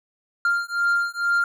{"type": "beating tone pair", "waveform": "triangle", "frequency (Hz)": [1395, 1397.2], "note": ["F6", "F6"], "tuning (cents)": [-2, 0], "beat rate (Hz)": 2.2, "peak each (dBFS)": -21, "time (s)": [0.45, 1.44], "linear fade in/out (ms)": 2, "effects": []}